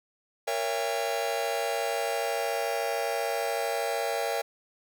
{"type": "chord", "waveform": "45% pulse", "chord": "A# diminished seventh", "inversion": "none", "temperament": "just", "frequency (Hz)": [466.2, 559.4, 671.3, 805.5], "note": ["A#4", "C#5", "E5", "G5"], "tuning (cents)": [0, 16, 31, 47], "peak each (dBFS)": -33, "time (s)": [0.47, 4.42], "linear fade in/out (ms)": 10, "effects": []}